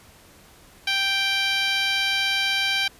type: tone with band-pass filter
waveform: 10% pulse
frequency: 784 Hz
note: G5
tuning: in tune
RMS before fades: -23 dBFS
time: 0.87-2.88 s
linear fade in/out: 5 ms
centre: 2900 Hz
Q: 0.9
effects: pink hiss -51 dBFS RMS until 2.99 s + resampled to 32000 Hz